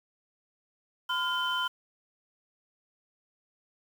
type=tone cluster; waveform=sine; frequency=1015 / 1410 / 3074 Hz; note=B5 / F6 / G7; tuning=+47 / +16 / -35 cents; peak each=-31 dBFS; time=1.09-1.68 s; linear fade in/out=10 ms; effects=tanh soft clip ceiling -19 dBFS + 8-bit